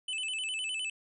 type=tone with vibrato; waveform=square; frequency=2813 Hz; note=F7; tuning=12 cents sharp; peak=-33 dBFS; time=0.08-0.9 s; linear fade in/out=5 ms; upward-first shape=square; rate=9.8 Hz; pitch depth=120 cents each way; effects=resampled to 24000 Hz